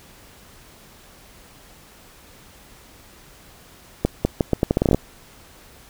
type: accelerating click train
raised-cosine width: 2 ms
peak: -3 dBFS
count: 13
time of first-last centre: 4.05-4.946 s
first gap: 200 ms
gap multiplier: 0.79
effects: pink hiss -48 dBFS RMS until 5.89 s